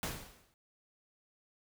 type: noise with exponential decay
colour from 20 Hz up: pink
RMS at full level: -35 dBFS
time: 0.03-0.54 s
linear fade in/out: 1 ms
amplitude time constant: 110 ms
effects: none